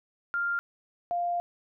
sine tone pair in turn, 1396.9 / 698.5 Hz, F6 / F5, 0 / 0 cents, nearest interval octave, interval 1200 cents, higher first, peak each -26 / -26 dBFS, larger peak neither, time 0.34-0.59 / 1.11-1.4 s, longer second, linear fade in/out 0 ms, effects none

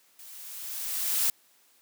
blue noise with level ramp, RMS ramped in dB -48 to -24 dBFS, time 0.19-1.3 s, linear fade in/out 2 ms, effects white hiss -63 dBFS RMS until 1.81 s + high-pass 200 Hz 12 dB/octave

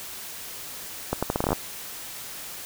accelerating click train, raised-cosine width 1 ms, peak -9 dBFS, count 11, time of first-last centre 1.13-1.53 s, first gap 96 ms, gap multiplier 0.78, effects white hiss -38 dBFS RMS until 2.65 s

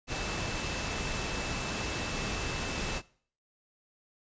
sine tone in noise, 2637 Hz, E7, in tune, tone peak -43 dBFS, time 0.07-3.02 s, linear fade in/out 50 ms, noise pink, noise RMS -34 dBFS, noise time 0.07-3.02 s, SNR -12 dB, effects noise-tail reverb RT60 0.5 s tail -21 dB re dry + resampled to 16000 Hz

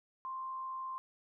sine tone with frequency modulation, 1049 Hz, C6, 4 cents sharp, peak -38 dBFS, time 0.25-0.98 s, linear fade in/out 0 ms, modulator 70.1 Hz, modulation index 0.23, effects none

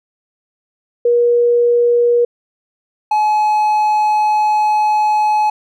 sine / triangle tone pair in turn, 478.2 / 850.1 Hz, A#4 / G#5, +44 / +40 cents, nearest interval minor seventh, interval 996 cents, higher second, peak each -9 dBFS, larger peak neither, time 1.05-2.25 / 3.11-5.5 s, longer second, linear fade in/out 5 ms, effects none

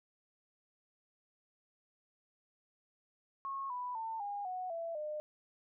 sine tone with pitch steps, 1091 / 989 / 896.5 / 812.6 / 736.6 / 667.7 / 605.3 Hz, C#6 / B5 / A5 / G#5 / F#5 / E5 / D#5, -28 / +2 / +32 / -38 / -8 / +22 / -48 cents, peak -37 dBFS, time 3.45-5.2 s, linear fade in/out 0 ms, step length 250 ms, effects none

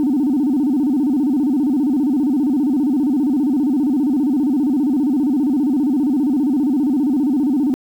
sine tone with vibrato, 274.5 Hz, C#4, 17 cents flat, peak -12 dBFS, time 0-7.74 s, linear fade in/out 0 ms, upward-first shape square, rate 15 Hz, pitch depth 160 cents each way, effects tanh soft clip ceiling -11 dBFS + 8-bit

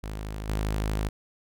sawtooth tone with level steps, 52.5 Hz, G#1, 19 cents sharp, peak -29 / -22 dBFS, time 0.03-1.09 s, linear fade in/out 10 ms, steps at 0.49 s, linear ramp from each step 2 ms, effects none

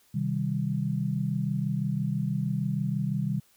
sine chord, C minor, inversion none, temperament just, 130.81 / 156.98 / 196.22 Hz, C3 / Eb3 / G3, 0 / +16 / +2 cents, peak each -30 dBFS, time 0.14-3.4 s, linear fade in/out 10 ms, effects white hiss -63 dBFS RMS until 3.56 s

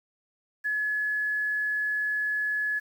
sine tone with quantisation, 1702 Hz, G#6, 42 cents sharp, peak -25 dBFS, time 0.64-2.8 s, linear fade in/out 20 ms, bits 9, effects none

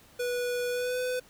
square tone with pitch glide, 489.6 to 501.9 Hz, B4 to B4, -15 to +28 cents, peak -29 dBFS, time 0.19-1.2 s, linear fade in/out 10 ms, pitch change +43 cents, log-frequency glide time 0.7-0.99 s, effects pink hiss -57 dBFS RMS until 1.29 s

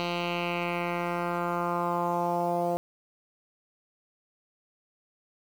10% pulse tone with low-pass filter sweep, 173.7 Hz, F3, 9 cents flat, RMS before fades -29 dBFS, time 0-2.77 s, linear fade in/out 0 ms, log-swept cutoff 3600 to 640 Hz, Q 2.7, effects 8-bit

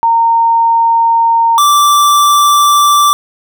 sine / square tone pair in turn, 920 / 1168.7 Hz, A#5 / D6, -23 / -9 cents, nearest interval major third, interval 414 cents, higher second, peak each -6 dBFS, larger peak neither, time 0.03-1.58 / 1.58-3.13 s, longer neither, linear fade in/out 0 ms, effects none

